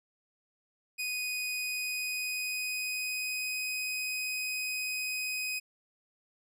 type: tone with pitch glide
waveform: sawtooth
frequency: 2489 to 2509 Hz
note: D#7 to D#7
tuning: 0 to +14 cents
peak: -29 dBFS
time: 0.98-5.6 s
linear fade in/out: 20 ms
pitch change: +14 cents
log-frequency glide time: 1.46-3.65 s
effects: none